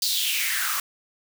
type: noise with high-pass filter sweep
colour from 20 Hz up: white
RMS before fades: -25 dBFS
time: 0.02-0.8 s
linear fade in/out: 2 ms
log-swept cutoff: 4600 to 1100 Hz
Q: 4.8
effects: none